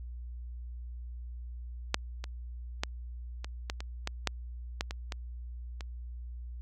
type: clicks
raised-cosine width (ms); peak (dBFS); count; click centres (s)
0.2; -8 / -22 / -12 / -22 / -16 / -22 / -15 / -10 / -13 / -20 / -19 / -24; 12; 1.944 / 2.241 / 2.835 / 3.445 / 3.699 / 3.805 / 4.074 / 4.273 / 4.809 / 4.909 / 5.122 / 5.808
effects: added 60 Hz sine -39 dBFS peak until 6.61 s